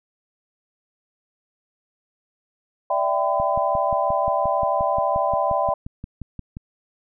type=chord; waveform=sine; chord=E minor seventh; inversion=third; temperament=equal with one note detuned; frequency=587.3 / 659.3 / 784 / 1010.3 Hz; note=D5 / E5 / G5 / B5; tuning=0 / 0 / 0 / +39 cents; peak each=-24 dBFS; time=2.9-5.74 s; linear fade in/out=5 ms
type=click train; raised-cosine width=5 ms; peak=-20 dBFS; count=19; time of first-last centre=3.4-6.569 s; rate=5.68 Hz
effects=none